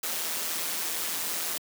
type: noise with amplitude modulation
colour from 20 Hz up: white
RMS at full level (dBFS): -29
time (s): 0.03-1.58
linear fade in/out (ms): 5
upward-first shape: sine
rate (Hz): 165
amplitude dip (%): 50
effects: high-pass 200 Hz 12 dB/octave